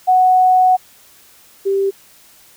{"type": "tone pair in turn", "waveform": "sine", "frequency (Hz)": [740, 392], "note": ["F#5", "G4"], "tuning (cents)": [0, 0], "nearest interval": "major seventh", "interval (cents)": 1100, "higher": "first", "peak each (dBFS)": [-8, -13], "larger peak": "first", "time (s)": [[0.07, 0.77], [1.65, 1.91]], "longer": "first", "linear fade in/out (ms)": 20, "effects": ["white hiss -47 dBFS RMS until 2.56 s"]}